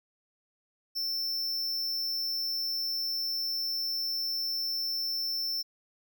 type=tone; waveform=square; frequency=5360 Hz; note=E8; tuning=28 cents sharp; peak=-30 dBFS; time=0.95-5.63 s; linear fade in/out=20 ms; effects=none